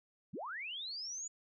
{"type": "linear sweep", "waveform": "sine", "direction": "up", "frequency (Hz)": [108.7, 7000], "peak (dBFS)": -40, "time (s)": [0.33, 1.28], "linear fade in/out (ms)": 10, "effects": []}